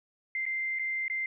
sine tone with dropouts, 2088 Hz, C7, 4 cents flat, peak -29 dBFS, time 0.35-1.26 s, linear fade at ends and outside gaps 2 ms, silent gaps 0.455-0.463 / 0.788-0.794 / 1.081-1.099 s, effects none

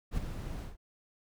brown noise with ADSR envelope, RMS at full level -30 dBFS, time 0.11-0.77 s, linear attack 66 ms, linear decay 10 ms, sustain -8 dB, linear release 160 ms, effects none

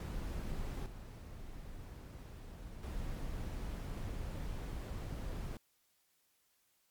brown noise with level steps, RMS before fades -40 / -48 / -41 dBFS, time 0-5.57 s, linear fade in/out 2 ms, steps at 0.86 / 2.83 s, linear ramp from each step 2 ms, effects white hiss -75 dBFS RMS until 6.9 s + MP3 96 kbps

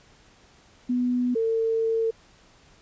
sine tone pair in turn, 247.3 / 450.7 Hz, B3 / A4, +3 / +42 cents, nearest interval minor seventh, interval 1039 cents, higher second, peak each -21 dBFS, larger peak neither, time 0.89-1.35 / 1.35-2.11 s, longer second, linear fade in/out 10 ms, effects pink hiss -56 dBFS RMS until 2.81 s + resampled to 16000 Hz

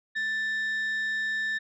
sine tone pair together, 1765 / 3740 Hz, A6 / A#7, +5 / +5 cents, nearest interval octave + minor second, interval 1300 cents, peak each -25 / -37 dBFS, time 0.15-1.59 s, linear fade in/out 20 ms, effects tanh soft clip ceiling -24 dBFS

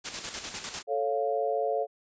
white noise with tremolo, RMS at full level -33 dBFS, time 0.04-0.83 s, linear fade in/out 20 ms, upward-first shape square, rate 10 Hz, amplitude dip 50%
sine chord, A augmented, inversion none, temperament equal, 440 / 554.4 / 698.5 Hz, A4 / C#5 / E#5, 0 / 0 / 0 cents, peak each -30 dBFS, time 0.87-1.87 s, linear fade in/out 50 ms
effects resampled to 16000 Hz

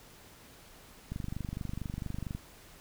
click train, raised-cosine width 5 ms, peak -24 dBFS, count 31, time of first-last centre 1.12-2.35 s, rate 24.4 Hz, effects pink hiss -55 dBFS RMS until 2.8 s

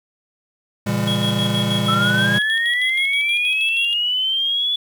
square chord, A# diminished seventh, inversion none, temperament just, 116.54 / 139.85 / 167.82 / 201.4 Hz, A#2 / C#3 / E3 / G3, 0 / +16 / +31 / +47 cents, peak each -24 / -28 / -28 / -22 dBFS, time 0.86-2.39 s, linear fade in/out 10 ms
triangle tone with tremolo, 3322 Hz, G#7, in tune, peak -19 dBFS, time 1.07-3.94 s, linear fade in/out 10 ms, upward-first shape square, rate 6.3 Hz, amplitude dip 60%
sine linear sweep, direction up, 1301 to 3454 Hz, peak -17 dBFS, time 1.88-4.76 s, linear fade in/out 5 ms
effects 8-bit

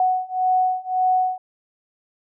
sine beating tone pair, 740 / 741.8 Hz, F#5 / F#5, 0 / +4 cents, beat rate 1.8 Hz, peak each -21 / -20 dBFS, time 0-1.38 s, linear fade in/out 2 ms, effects none

